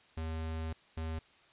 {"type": "tone bursts at uneven times", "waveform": "square", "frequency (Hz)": 80.3, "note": "E2", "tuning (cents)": -45, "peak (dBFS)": -36, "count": 2, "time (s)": [[0.17, 0.73], [0.97, 1.19]], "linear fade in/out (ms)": 5, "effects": ["white hiss -63 dBFS RMS until 1.52 s", "resampled to 8000 Hz"]}